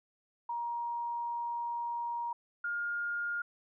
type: tone pair in turn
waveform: sine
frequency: 945 / 1415.9 Hz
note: A#5 / F6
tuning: +23 / +23 cents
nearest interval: perfect fifth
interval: 700 cents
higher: second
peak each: -33 / -32 dBFS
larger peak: second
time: 0.49-2.33 / 2.64-3.42 s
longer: first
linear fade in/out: 5 ms
effects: none